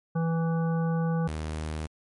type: harmonic tone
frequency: 164.81 Hz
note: E3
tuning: in tune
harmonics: 1 / 3 / 5 / 7 / 9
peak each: -24 / -34 / -38 / -41 / -43 dBFS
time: 0.15-1.28 s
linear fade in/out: 10 ms
type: tone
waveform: sawtooth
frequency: 77.78 Hz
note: D#2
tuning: in tune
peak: -27 dBFS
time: 1.27-1.87 s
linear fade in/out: 10 ms
effects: MP3 48 kbps